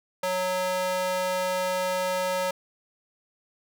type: tone with high-pass filter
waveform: square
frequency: 184 Hz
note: F#3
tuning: 9 cents flat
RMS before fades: -27 dBFS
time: 0.23-2.51 s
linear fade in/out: 5 ms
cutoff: 620 Hz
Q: 1.9
effects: none